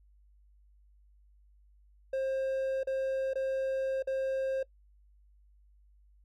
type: tone with dropouts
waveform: triangle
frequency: 532 Hz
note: C5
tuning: 29 cents sharp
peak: -27 dBFS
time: 2.13-4.63 s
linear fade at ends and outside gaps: 5 ms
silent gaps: 2.833-2.871 / 3.335-3.355 / 4.025-4.072 s
effects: noise-tail reverb RT60 0.1 s tail -22 dB re dry + added 50 Hz sine -59 dBFS peak until 6.24 s